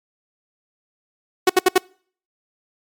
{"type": "tone bursts", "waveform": "sawtooth", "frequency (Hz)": 370, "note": "F#4", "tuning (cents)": 0, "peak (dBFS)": -6, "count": 4, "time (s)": [1.47, 1.781], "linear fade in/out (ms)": 5, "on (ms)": 26, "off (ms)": 69, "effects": ["noise-tail reverb RT60 0.5 s tail -26 dB re dry", "MP3 96 kbps"]}